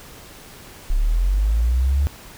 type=linear sweep; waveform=sine; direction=up; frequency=32.7 to 72.9 Hz; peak=-15 dBFS; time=0.9-2.07 s; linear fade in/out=0 ms; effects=pink hiss -42 dBFS RMS until 2.37 s